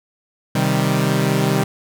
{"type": "chord", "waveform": "sawtooth", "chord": "C minor", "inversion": "none", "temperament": "equal", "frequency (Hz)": [130.81, 155.56, 196], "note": ["C3", "Eb3", "G3"], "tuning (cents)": [0, 0, 0], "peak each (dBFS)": -16, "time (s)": [0.55, 1.64], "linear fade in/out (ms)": 5, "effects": []}